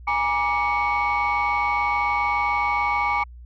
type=tone cluster; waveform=sine; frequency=826 / 953 / 1174 / 2232 Hz; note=G#5 / A#5 / D6 / C#7; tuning=-10 / +38 / -1 / +11 cents; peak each=-24 dBFS; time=0.07-3.24 s; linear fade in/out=10 ms; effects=tanh soft clip ceiling -14 dBFS + added 60 Hz sine -39 dBFS peak until 3.45 s